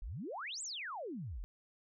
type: exponential two-way sweep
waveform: sine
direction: up then down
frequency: 37.05 to 8310 to 37.05 Hz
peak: -40 dBFS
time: 0.02-1.44 s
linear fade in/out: 0 ms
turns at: 0.62 s
effects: none